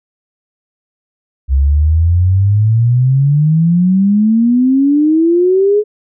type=exponential sweep; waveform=sine; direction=up; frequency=65.41 to 426.9 Hz; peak=-7 dBFS; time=1.48-5.84 s; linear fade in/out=50 ms; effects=none